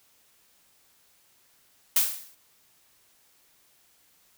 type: noise with exponential decay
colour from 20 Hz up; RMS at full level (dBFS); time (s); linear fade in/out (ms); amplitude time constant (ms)
blue; -18; 1.96-2.35; 5; 83
effects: white hiss -63 dBFS RMS until 4.37 s